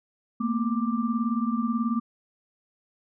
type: tone cluster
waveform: sine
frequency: 223.8 / 242.2 / 1181 Hz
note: A3 / B3 / D6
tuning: +30 / -34 / +9 cents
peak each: -26 / -27 / -33 dBFS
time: 0.4-2 s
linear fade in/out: 10 ms
effects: none